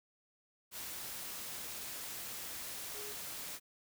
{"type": "tone in noise", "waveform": "sine", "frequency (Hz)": 416.7, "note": "G#4", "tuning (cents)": 6, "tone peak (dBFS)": -49, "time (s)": [2.92, 3.15], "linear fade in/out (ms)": 50, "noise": "white", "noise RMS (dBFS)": -44, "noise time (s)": [0.71, 3.6], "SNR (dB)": -8, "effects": []}